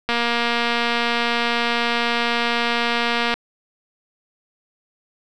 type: click train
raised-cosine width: 0.3 ms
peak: -5 dBFS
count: 768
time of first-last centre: 0.09-3.34 s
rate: 236 Hz
effects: none